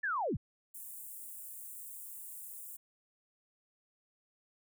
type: linear sweep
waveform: sine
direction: down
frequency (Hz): 1796 to 48.59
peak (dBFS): -31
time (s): 0.03-0.37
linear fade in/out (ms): 10
type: high-pass noise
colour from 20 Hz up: white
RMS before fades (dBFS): -47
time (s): 0.74-2.77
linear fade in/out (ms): 10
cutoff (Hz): 7900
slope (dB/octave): 48
effects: none